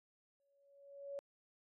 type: tone with exponential growth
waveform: sine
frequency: 561 Hz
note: C#5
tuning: 21 cents sharp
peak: -40 dBFS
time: 0.4-1.19 s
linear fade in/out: 0 ms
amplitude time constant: 170 ms
effects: AAC 32 kbps